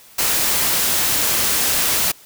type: noise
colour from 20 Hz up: white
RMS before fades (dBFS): -18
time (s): 0.18-2.12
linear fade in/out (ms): 10
effects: white hiss -46 dBFS RMS until 2.25 s